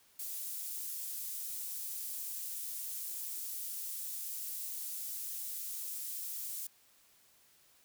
pink high-pass noise, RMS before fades -41 dBFS, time 0.19-6.67 s, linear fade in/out 5 ms, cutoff 11000 Hz, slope 12 dB/octave, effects white hiss -66 dBFS RMS until 7.84 s

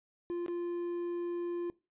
triangle tone with dropouts, 347.5 Hz, F4, 9 cents flat, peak -31 dBFS, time 0.3-1.7 s, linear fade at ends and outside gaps 0 ms, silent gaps 0.462-0.482 s, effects noise-tail reverb RT60 0.3 s tail -22 dB re dry + resampled to 8000 Hz

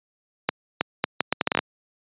accelerating click train, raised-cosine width 0.3 ms, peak -3 dBFS, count 11, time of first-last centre 0.49-1.59 s, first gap 320 ms, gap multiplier 0.72, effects high-pass 150 Hz 12 dB/octave + resampled to 8000 Hz

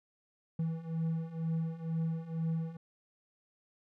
triangle beating tone pair, 161.7 / 163.8 Hz, E3 / E3, -33 / -11 cents, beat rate 2.1 Hz, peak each -35 / -32 dBFS, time 0.59-2.77 s, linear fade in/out 5 ms, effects none

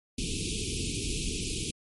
pink band-stop noise, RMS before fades -32 dBFS, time 0.18-1.71 s, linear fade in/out 5 ms, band 450 to 2400 Hz, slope 96 dB/octave, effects MP3 48 kbps

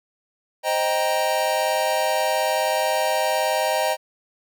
square chord, C minor seventh, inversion none, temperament equal with one note detuned, 523.3 / 622.3 / 784 / 939.9 Hz, C5 / Eb5 / G5 / Bb5, 0 / 0 / 0 / +14 cents, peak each -28 / -24 / -26 / -27 dBFS, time 0.63-3.97 s, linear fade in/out 50 ms, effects none

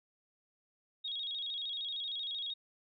sine tone with vibrato, 3520 Hz, A7, in tune, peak -36 dBFS, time 1.04-2.54 s, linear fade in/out 10 ms, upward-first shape square, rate 13 Hz, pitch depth 100 cents each way, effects none

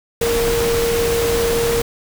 sine tone in noise, 466.2 Hz, A#4, in tune, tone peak -16 dBFS, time 0.21-1.82 s, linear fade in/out 5 ms, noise pink, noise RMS -22 dBFS, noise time 0.21-1.82 s, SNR +3 dB, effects none

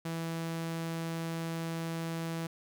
sawtooth tone, 164.81 Hz, E3, in tune, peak -30 dBFS, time 0.05-2.47 s, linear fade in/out 5 ms, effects none

